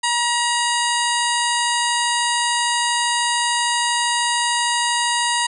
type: harmonic tone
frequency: 953 Hz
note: A#5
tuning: 38 cents sharp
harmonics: 1 / 2 / 3 / 4 / 5 / 7 / 8 / 9 / 10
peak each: -21 / -24 / -26 / -27 / -28 / -29 / -30 / -31 / -31 dBFS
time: 0.03-5.47 s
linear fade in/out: 10 ms
effects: none